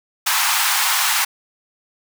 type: high-pass noise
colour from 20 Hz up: pink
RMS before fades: -18 dBFS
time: 0.26-1.25 s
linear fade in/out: 10 ms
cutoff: 830 Hz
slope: 48 dB/octave
effects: none